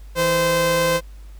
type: tone pair together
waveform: sawtooth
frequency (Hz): 162.8 / 516.9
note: E3 / C5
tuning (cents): -21 / -21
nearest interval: octave + minor sixth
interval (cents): 2000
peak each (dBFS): -21 / -13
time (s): 0.15-1.01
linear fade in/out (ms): 50
effects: added 50 Hz sine -36 dBFS peak until 1.39 s + pink hiss -55 dBFS RMS until 1.39 s